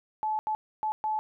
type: tone bursts at uneven times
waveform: sine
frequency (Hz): 863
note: A5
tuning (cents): -34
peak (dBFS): -26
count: 4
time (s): 0.23-0.39 / 0.47-0.55 / 0.83-0.92 / 1.04-1.19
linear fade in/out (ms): 0
effects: none